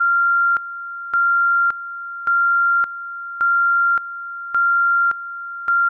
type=tone with tremolo; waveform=sine; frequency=1386 Hz; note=F6; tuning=14 cents flat; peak=-13 dBFS; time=0-5.89 s; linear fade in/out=10 ms; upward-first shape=square; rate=0.88 Hz; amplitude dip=80%; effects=none